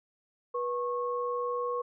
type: tone pair together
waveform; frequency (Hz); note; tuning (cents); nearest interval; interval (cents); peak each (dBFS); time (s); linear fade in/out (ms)
sine; 487 / 1093.3; B4 / C#6; -24 / -24; octave + major second; 1400; -31 / -33; 0.54-1.82; 10
effects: none